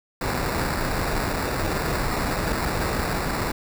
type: noise with sample-and-hold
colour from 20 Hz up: pink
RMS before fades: -25 dBFS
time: 0.21-3.52 s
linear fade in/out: 5 ms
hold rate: 3150 Hz
effects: none